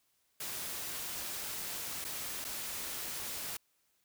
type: noise with dropouts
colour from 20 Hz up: white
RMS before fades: -40 dBFS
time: 0.4-3.57 s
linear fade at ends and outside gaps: 5 ms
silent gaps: 2.044-2.048 / 2.444-2.448 s
effects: white hiss -75 dBFS RMS until 4.04 s